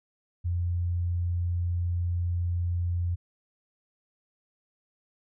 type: tone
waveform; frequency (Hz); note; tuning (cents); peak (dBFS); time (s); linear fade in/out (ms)
sine; 87.31; F2; 0; -25; 0.44-3.16; 20
effects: none